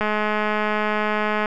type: click train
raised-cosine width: 0.5 ms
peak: -8 dBFS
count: 308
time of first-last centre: 0.01-1.458 s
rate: 212 Hz
effects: none